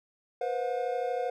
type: tone cluster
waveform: triangle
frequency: 485.3 / 518 / 718 Hz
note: B4 / C5 / F5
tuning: -30 / -17 / +48 cents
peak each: -31 dBFS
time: 0.41-1.3 s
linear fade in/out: 5 ms
effects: none